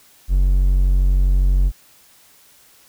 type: tone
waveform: triangle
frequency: 46.25 Hz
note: F#1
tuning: in tune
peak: -10 dBFS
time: 0.28-1.72 s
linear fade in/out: 50 ms
effects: white hiss -51 dBFS RMS until 2.88 s